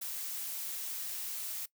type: noise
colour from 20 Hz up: blue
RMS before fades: -39 dBFS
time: 0.01-1.66 s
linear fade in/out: 10 ms
effects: noise-tail reverb RT60 0.1 s tail -20 dB re dry